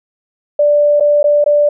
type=tone with dropouts; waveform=sine; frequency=587.3 Hz; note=D5; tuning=in tune; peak=-7 dBFS; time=0.59-1.69 s; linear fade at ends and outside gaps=5 ms; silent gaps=0.999-1.006 / 1.23-1.241 / 1.442-1.461 s; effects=none